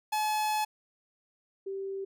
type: tone pair in turn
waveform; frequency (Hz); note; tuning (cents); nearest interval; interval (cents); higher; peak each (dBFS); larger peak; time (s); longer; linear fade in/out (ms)
45% pulse / sine; 855 / 389.3; A5 / G4; -50 / -12; octave + major second; 1362; first; -27 / -33; first; 0.12-0.65 / 1.66-2.05; first; 10
effects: none